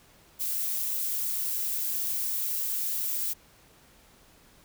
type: noise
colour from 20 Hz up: violet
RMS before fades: -30 dBFS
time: 0.39-3.34 s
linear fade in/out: 20 ms
effects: pink hiss -58 dBFS RMS until 4.64 s